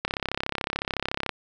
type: click train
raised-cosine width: 0.3 ms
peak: -10 dBFS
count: 43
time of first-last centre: 0.05-1.293 s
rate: 33.8 Hz
effects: none